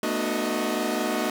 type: tone cluster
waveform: sawtooth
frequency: 220.9 / 245.2 / 301.5 / 367.6 / 629 Hz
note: A3 / B3 / D4 / F#4 / D#5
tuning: +7 / -12 / +46 / -11 / +19 cents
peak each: -27 dBFS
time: 0.03-1.3 s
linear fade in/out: 2 ms
effects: none